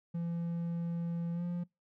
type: tone with pitch glide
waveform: triangle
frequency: 169.6 to 174.67 Hz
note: E3 to F3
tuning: +50 to +1 cents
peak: -31 dBFS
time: 0.14-1.64 s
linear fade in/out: 10 ms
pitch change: +51 cents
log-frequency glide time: 1.33-1.43 s
effects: noise-tail reverb RT60 0.2 s tail -24 dB re dry